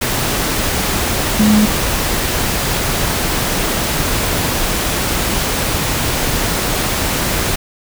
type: tone in noise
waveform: sine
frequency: 212.3 Hz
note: G#3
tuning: 38 cents sharp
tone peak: -8 dBFS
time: 1.39-1.66 s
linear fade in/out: 10 ms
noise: pink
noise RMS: -17 dBFS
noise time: 0.01-7.56 s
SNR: +6 dB
effects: none

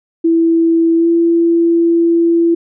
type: tone with pitch glide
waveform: sine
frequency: 330.7 to 336.5 Hz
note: E4 to E4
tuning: +6 to +36 cents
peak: -8 dBFS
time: 0.24-2.55 s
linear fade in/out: 10 ms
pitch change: +30 cents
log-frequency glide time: 0.96-1.08 s
effects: none

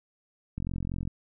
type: click train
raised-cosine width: 5 ms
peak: -21 dBFS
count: 23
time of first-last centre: 0.58-1.075 s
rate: 44.4 Hz
effects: none

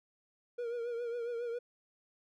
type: tone with vibrato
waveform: triangle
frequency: 473.4 Hz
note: A#4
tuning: 27 cents sharp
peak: -33 dBFS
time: 0.58-1.59 s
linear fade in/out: 10 ms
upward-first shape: triangle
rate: 7.3 Hz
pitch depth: 61 cents each way
effects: none

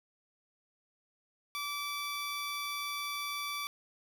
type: tone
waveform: 15% pulse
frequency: 1158 Hz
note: D6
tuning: 25 cents flat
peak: -29 dBFS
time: 1.55-3.67 s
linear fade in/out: 0 ms
effects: none

